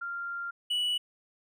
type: tone pair in turn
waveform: sine / triangle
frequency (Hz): 1391 / 2947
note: F6 / F#7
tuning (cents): -7 / -8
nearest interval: octave + minor second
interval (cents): 1299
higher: second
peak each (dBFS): -33 / -25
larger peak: second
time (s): 0.01-0.51 / 0.7-0.98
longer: first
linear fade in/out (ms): 10
effects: none